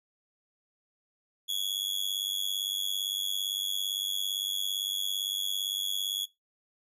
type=tone with amplitude modulation; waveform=40% pulse; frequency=3370 Hz; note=G#7; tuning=25 cents sharp; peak=-24 dBFS; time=1.48-6.26 s; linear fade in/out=20 ms; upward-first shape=sine; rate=97.7 Hz; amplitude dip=95%; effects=noise-tail reverb RT60 0.2 s tail -21 dB re dry